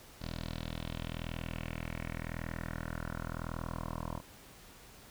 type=tone with low-pass filter sweep; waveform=10% pulse; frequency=40.9 Hz; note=E1; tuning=13 cents flat; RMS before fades=-40 dBFS; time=0.19-4.22 s; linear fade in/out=50 ms; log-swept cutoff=4600 to 970 Hz; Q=3.4; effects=pink hiss -55 dBFS RMS until 5.1 s